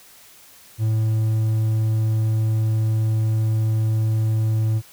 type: tone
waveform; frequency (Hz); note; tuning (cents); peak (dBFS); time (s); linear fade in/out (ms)
triangle; 110; A2; 0; -15; 0.78-4.82; 50
effects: white hiss -48 dBFS RMS until 4.92 s